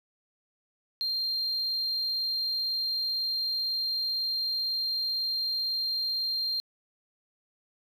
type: tone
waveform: triangle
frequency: 4186 Hz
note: C8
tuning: in tune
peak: -25 dBFS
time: 1.01-6.6 s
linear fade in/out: 0 ms
effects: tanh soft clip ceiling -23 dBFS + 10-bit